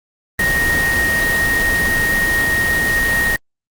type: tone in noise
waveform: sine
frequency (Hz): 1864.7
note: A#6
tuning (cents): 0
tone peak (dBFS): -14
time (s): 0.39-3.36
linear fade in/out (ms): 2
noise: pink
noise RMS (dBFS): -21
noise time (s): 0.39-3.36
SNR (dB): +4
effects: Opus 32 kbps